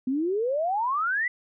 sine exponential sweep, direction up, 248.8 to 2022 Hz, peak -23 dBFS, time 0.07-1.28 s, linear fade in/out 5 ms, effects none

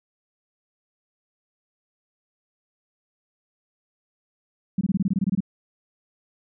sine tone bursts, 191.9 Hz, G3, 37 cents flat, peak -18 dBFS, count 12, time 4.78-5.405 s, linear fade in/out 5 ms, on 31 ms, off 23 ms, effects none

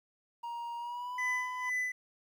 triangle tone with pitch glide, 942 to 1003.8 Hz, A#5 to B5, +18 to +28 cents, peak -35 dBFS, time 0.43-1.7 s, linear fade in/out 10 ms, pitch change +110 cents, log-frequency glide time 0.77-1.21 s
triangle tone with tremolo, 2000 Hz, B6, 21 cents sharp, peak -28 dBFS, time 1.18-1.92 s, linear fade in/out 5 ms, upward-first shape sine, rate 2.1 Hz, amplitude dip 80%
effects 11-bit

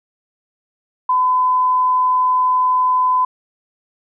sine tone, 1011 Hz, B5, 40 cents sharp, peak -12 dBFS, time 1.09-3.25 s, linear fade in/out 5 ms, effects none

